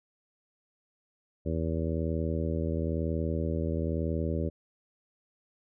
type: harmonic tone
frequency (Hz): 81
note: E2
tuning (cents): -30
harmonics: 1 / 2 / 3 / 4 / 5 / 6 / 7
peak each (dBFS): -31 / -34 / -36 / -37 / -38 / -39 / -39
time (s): 1.45-4.5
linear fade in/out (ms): 20
effects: none